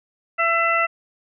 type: harmonic tone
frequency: 670 Hz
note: E5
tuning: 28 cents sharp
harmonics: 1 / 2 / 3 / 4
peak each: -24 / -20 / -22 / -24 dBFS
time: 0.38-0.87 s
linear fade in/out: 20 ms
effects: none